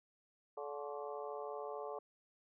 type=harmonic tone with a mistuned harmonic; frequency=144.3 Hz; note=D3; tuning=30 cents flat; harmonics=3 / 4 / 5 / 6 / 7 / 8; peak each=-45 / -47 / -49 / -51 / -52 / -53 dBFS; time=0.57-1.99 s; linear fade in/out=5 ms; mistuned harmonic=7; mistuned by=+85 cents; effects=none